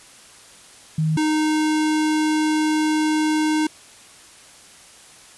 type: tone pair in turn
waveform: sine / square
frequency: 157.1 / 308.8 Hz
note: D#3 / D#4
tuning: +17 / -13 cents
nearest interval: octave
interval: 1170 cents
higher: second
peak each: -17 / -18 dBFS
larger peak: first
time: 0.98-1.17 / 1.17-3.67 s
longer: second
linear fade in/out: 5 ms
effects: white hiss -46 dBFS RMS until 5.37 s + resampled to 24000 Hz